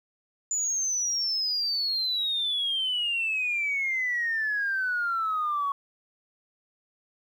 sine exponential sweep, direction down, 7040 to 1108.7 Hz, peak -24 dBFS, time 0.51-5.72 s, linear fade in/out 2 ms, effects tanh soft clip ceiling -20 dBFS + 10-bit

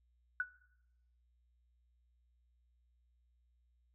sine tone with exponential decay, 1480 Hz, F#6, in tune, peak -28 dBFS, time 0.4-0.48 s, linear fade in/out 2 ms, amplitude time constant 17 ms, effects noise-tail reverb RT60 0.8 s tail -18 dB re dry + added 60 Hz sine -70 dBFS peak until 3.94 s

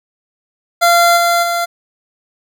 25% pulse tone with level steps, 689 Hz, F5, 24 cents flat, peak -4 / -7 / -11 dBFS, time 0.81-1.66 s, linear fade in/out 20 ms, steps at 1.16 / 1.42 s, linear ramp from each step 20 ms, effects none

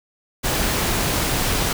pink noise with ADSR envelope, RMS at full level -19 dBFS, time 0.43-1.73 s, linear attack 29 ms, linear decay 4 ms, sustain -2 dB, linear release 4 ms, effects none

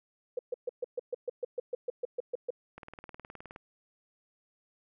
sine tone bursts, 492.9 Hz, B4, 3 cents flat, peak -29 dBFS, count 15, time 0.37-2.505 s, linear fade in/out 5 ms, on 21 ms, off 130 ms
click train, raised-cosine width 0.5 ms, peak -30 dBFS, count 16, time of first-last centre 2.78-3.561 s, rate 19.2 Hz
effects none

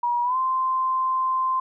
sine tone with pitch glide, 960 to 1040.9 Hz, B5 to C6, -49 to -9 cents, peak -20 dBFS, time 0.03-1.6 s, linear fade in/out 5 ms, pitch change +140 cents, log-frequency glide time 0.23-0.37 s, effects none

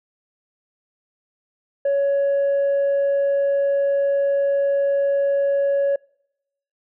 sine tone with tanh clipping, 559 Hz, C#5, 14 cents sharp, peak -17 dBFS, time 1.85-5.96 s, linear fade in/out 5 ms, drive 1 dB, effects noise-tail reverb RT60 0.8 s tail -26 dB re dry

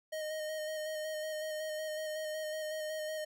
square tone with vibrato, 620 Hz, D#5, 6 cents flat, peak -37 dBFS, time 0.12-3.25 s, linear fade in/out 10 ms, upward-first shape square, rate 5.4 Hz, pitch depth 17 cents each way, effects none

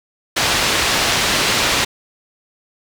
white low-pass noise, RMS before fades -17 dBFS, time 0.36-1.85 s, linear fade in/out 10 ms, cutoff 4500 Hz, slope 12 dB/octave, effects none

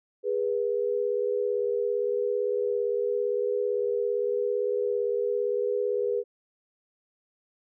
sine tone pair together, 410.7 / 488.4 Hz, G#4 / B4, -19 / -19 cents, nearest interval minor third, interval 300 cents, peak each -27 dBFS, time 0.23-6.24 s, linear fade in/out 50 ms, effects none

